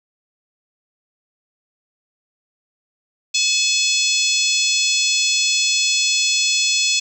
harmonic tone, 857 Hz, A5, 46 cents flat, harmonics 3 / 4 / 5 / 6 / 7 / 8 / 9, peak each -21 / -22 / -23 / -24 / -24 / -25 / -26 dBFS, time 3.34-7 s, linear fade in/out 10 ms, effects 8-bit

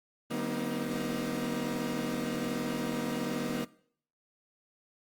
30% pulse tone cluster, 149.6 / 190.4 / 237.8 / 259 / 312.2 Hz, D3 / F#3 / A#3 / C4 / D#4, +32 / +50 / +35 / -17 / +6 cents, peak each -39 / -38 / -32 / -36 / -36 dBFS, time 0.3-3.65 s, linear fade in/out 10 ms, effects noise-tail reverb RT60 0.6 s tail -21 dB re dry + Opus 24 kbps

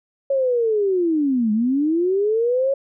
sine linear two-way sweep, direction down then up, 555 to 207.7 to 555 Hz, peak -16 dBFS, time 0.3-2.74 s, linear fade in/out 5 ms, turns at 1.52 s, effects none

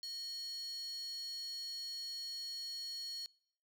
square tone with high-pass filter, 622.3 Hz, D#5, in tune, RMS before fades -44 dBFS, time 0.03-3.26 s, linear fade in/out 0 ms, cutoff 4400 Hz, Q 9.4, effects noise-tail reverb RT60 0.7 s tail -25 dB re dry

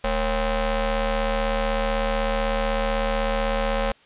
sawtooth ring-modulated tone, 254 Hz, B3, 49 cents sharp, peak -14 dBFS, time 0.04-3.92 s, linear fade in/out 5 ms, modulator 292 Hz, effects white hiss -55 dBFS RMS until 4.05 s + resampled to 8000 Hz

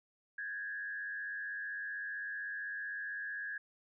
sine tone with frequency modulation, 1661.2 Hz, G#6, in tune, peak -38 dBFS, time 0.38-3.58 s, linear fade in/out 5 ms, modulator 95.7 Hz, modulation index 0.8, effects none

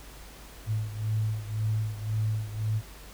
sine beating tone pair, 107.8 / 109.7 Hz, A2 / A2, -35 / -5 cents, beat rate 1.9 Hz, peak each -28 / -32 dBFS, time 0.66-2.82 s, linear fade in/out 50 ms, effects added 50 Hz sine -47 dBFS peak until 3.13 s + pink hiss -49 dBFS RMS until 3.13 s

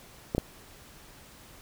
clicks, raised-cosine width 2 ms, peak -14 / -11 dBFS, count 2, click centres 0.349 / 0.381 s, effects pink hiss -52 dBFS RMS until 1.61 s

